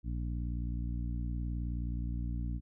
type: harmonic tone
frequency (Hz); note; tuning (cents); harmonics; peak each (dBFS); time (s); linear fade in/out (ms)
59.2; A#1; +27; 1 / 2 / 3 / 4 / 5; -34 / -40 / -44 / -46 / -48; 0.03-2.61; 50
effects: none